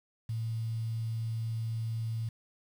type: tone with quantisation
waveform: sine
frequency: 113 Hz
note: A2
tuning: 47 cents sharp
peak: -31 dBFS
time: 0.29-2.29 s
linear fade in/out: 5 ms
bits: 9
effects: none